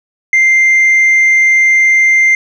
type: tone with tanh clipping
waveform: sine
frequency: 2093 Hz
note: C7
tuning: in tune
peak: -6 dBFS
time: 0.33-2.35 s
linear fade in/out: 2 ms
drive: 1 dB
effects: none